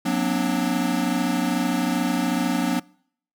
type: tone cluster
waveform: square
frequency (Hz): 182.8 / 238.4 / 260.8 / 294.3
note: F#3 / A#3 / C4 / D4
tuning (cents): -21 / +39 / -5 / +4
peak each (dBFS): -27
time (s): 0.05-2.8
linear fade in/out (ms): 10
effects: noise-tail reverb RT60 0.6 s tail -24 dB re dry